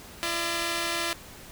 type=tone pair together; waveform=5% pulse; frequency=338.4 / 603 Hz; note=E4 / D5; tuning=+45 / +46 cents; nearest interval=minor seventh; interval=1001 cents; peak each=-17 / -21 dBFS; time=0.23-1.13 s; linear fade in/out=0 ms; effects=pink hiss -46 dBFS RMS until 1.51 s